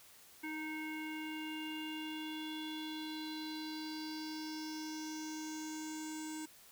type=tone with low-pass filter sweep; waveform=square; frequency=311.1 Hz; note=D#4; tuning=in tune; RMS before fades=-43 dBFS; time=0.43-6.46 s; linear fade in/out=10 ms; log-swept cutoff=2100 to 8000 Hz; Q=5.5; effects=white hiss -60 dBFS RMS until 6.71 s